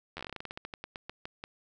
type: slowing click train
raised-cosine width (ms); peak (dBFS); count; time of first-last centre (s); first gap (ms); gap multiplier
0.3; -23; 21; 0.17-1.439; 11; 1.16
effects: none